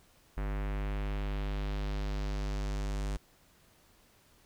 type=tone with low-pass filter sweep; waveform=square; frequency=50.2 Hz; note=G1; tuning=42 cents sharp; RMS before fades=-34 dBFS; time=0.37-3.17 s; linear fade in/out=5 ms; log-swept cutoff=1900 to 8400 Hz; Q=1.4; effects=pink hiss -64 dBFS RMS until 4.45 s